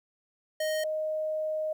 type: tone pair in turn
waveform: square / sine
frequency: 622 / 622 Hz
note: D#5 / D#5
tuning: -1 / -1 cents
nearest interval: unison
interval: 0 cents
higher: neither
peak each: -28 dBFS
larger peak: neither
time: 0.6-0.84 / 0.84-1.73 s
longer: second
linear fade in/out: 5 ms
effects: 11-bit